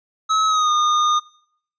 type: tone with pitch glide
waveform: square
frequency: 1287 to 1221.8 Hz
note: E6 to D#6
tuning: -42 to -32 cents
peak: -16 dBFS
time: 0.29-1.2 s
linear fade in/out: 20 ms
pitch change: -90 cents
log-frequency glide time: 0.47-0.71 s
effects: noise-tail reverb RT60 0.7 s tail -23 dB re dry + resampled to 16000 Hz